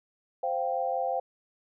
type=chord; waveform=sine; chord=C suspended fourth; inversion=none; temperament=equal; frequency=523.3 / 698.5 / 784 Hz; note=C5 / F5 / G5; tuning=0 / 0 / 0 cents; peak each=-31 dBFS; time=0.43-1.2 s; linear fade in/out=5 ms; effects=none